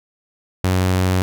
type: tone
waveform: sawtooth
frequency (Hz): 92.5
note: F#2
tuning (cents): 0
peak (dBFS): -11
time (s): 0.64-1.22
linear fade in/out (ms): 0
effects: none